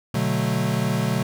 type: chord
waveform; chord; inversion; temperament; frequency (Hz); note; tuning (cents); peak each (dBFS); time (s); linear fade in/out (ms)
square; B minor seventh; none; equal; 123.47 / 146.83 / 185 / 220; B2 / D3 / F#3 / A3; 0 / 0 / 0 / 0; -26 / -27 / -27 / -28; 0.14-1.23; 5
effects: none